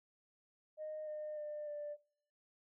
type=tone with pitch steps; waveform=sine; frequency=617 / 607.8 / 598.7 / 589.8 Hz; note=D#5 / D#5 / D5 / D5; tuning=-15 / -41 / +33 / +7 cents; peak=-40 dBFS; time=0.77-1.97 s; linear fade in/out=50 ms; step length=300 ms; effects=noise-tail reverb RT60 0.6 s tail -21 dB re dry + tanh soft clip ceiling -37 dBFS